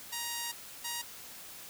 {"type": "tone pair in turn", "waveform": "5% pulse", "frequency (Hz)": [942, 945.7], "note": ["A#5", "A#5"], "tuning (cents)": [18, 25], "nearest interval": "unison", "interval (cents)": 7, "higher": "second", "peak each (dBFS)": -23, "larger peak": "neither", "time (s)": [[0.12, 0.52], [0.84, 1.02]], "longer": "first", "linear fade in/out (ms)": 10, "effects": ["white hiss -48 dBFS RMS until 1.69 s"]}